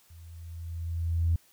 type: tone with level ramp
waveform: sine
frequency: 83.5 Hz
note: E2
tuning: 23 cents sharp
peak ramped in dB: -47 to -20 dBFS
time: 0.1-1.36 s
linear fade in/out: 5 ms
effects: tanh soft clip ceiling -16 dBFS + white hiss -62 dBFS RMS until 1.52 s